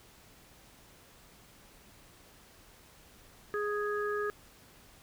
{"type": "harmonic tone", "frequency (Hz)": 415.3, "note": "G#4", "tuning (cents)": 0, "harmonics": [1, 3, 4], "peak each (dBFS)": [-32, -37, -38], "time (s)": [3.54, 4.3], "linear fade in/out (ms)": 0, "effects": ["pink hiss -58 dBFS RMS until 5.02 s"]}